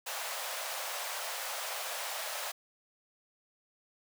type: high-pass noise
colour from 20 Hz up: pink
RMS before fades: -38 dBFS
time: 0.06-2.52 s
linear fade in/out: 10 ms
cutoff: 540 Hz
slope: 48 dB/octave
effects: none